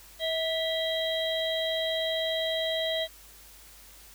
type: harmonic tone with a mistuned harmonic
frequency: 645 Hz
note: E5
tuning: 38 cents flat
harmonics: 1 / 3 / 5 / 6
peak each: -29 / -36 / -33 / -34 dBFS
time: 0.19-3.08 s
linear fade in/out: 50 ms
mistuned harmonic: 3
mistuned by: +31 cents
effects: added 50 Hz sine -56 dBFS peak until 4.14 s + white hiss -52 dBFS RMS until 4.14 s